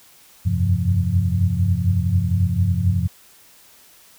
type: tone cluster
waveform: sine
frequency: 86 / 93 / 97.1 / 129.3 / 173.8 Hz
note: F2 / F#2 / G2 / C3 / F3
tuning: -26 / +9 / -16 / -20 / -8 cents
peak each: -23 / -24 / -19 / -26 / -24 dBFS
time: 0.45-3.08 s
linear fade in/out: 20 ms
effects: white hiss -50 dBFS RMS until 4.18 s